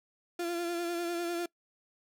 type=tone with vibrato; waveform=35% pulse; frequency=344 Hz; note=F4; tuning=26 cents flat; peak=-30 dBFS; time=0.39-1.46 s; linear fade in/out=5 ms; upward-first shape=sine; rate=10 Hz; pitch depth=31 cents each way; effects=noise-tail reverb RT60 0.1 s tail -23 dB re dry